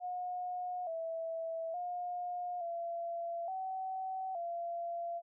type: tone with pitch steps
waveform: sine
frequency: 722 / 656 / 713 / 681 / 758 / 685 Hz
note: F#5 / E5 / F5 / F5 / F#5 / F5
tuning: -43 / -9 / +36 / -44 / +42 / -34 cents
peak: -36 dBFS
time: 0-5.22 s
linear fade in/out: 50 ms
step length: 870 ms
effects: none